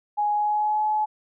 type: tone with pitch glide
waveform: sine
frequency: 833 to 853.5 Hz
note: G#5 to G#5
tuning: +5 to +47 cents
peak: -20 dBFS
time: 0.17-1.06 s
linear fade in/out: 20 ms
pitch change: +42 cents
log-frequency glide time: 0.33-0.84 s
effects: none